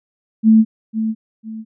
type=tone with echo; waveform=sine; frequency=220.6 Hz; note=A3; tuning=5 cents sharp; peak=-6 dBFS; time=0.43-0.65 s; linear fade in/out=50 ms; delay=500 ms; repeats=2; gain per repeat=-10 dB; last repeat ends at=1.65 s; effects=none